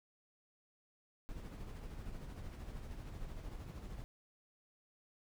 brown noise with tremolo, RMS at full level -45 dBFS, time 1.29-4.04 s, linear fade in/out 0 ms, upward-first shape sine, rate 13 Hz, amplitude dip 40%, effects none

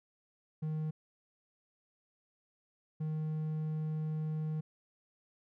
triangle tone pair in turn, 155.56 / 155.56 Hz, D#3 / D#3, 0 / 0 cents, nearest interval unison, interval 0 cents, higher neither, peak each -31 / -31 dBFS, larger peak neither, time 0.62-0.91 / 3-4.61 s, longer second, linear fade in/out 10 ms, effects none

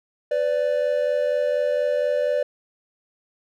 triangle tone pair together, 501 / 585.2 Hz, B4 / D5, +25 / -6 cents, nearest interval minor third, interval 269 cents, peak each -22 / -19 dBFS, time 0.31-2.43 s, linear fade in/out 5 ms, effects none

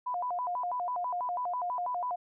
sine tone with vibrato, 840 Hz, G#5, 19 cents sharp, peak -30 dBFS, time 0.06-2.16 s, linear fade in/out 10 ms, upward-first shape square, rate 6.1 Hz, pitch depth 290 cents each way, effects none

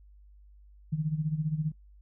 sine tone with tremolo, 154.6 Hz, D#3, 11 cents flat, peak -24 dBFS, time 0.92-1.72 s, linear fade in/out 10 ms, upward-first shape sine, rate 15 Hz, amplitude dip 75%, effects noise-tail reverb RT60 0.1 s tail -24 dB re dry + added 50 Hz sine -52 dBFS peak until 2.01 s

